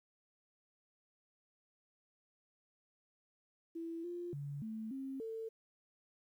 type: tone with pitch steps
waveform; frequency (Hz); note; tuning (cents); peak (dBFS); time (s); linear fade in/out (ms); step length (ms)
sine; 331.9 / 349.5 / 142.7 / 220.1 / 268.3 / 447.7; E4 / F4 / D3 / A3 / C4 / A4; +12 / +1 / -49 / +1 / +44 / +30; -40; 3.75-5.49; 10; 290
effects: 12-bit